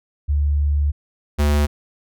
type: tone pair in turn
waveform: sine / square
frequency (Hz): 72.7 / 73.42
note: D2 / D2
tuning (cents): -17 / 0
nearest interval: unison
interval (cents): 17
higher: second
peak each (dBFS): -15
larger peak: neither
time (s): 0.28-0.92 / 1.38-1.67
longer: first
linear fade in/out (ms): 20
effects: none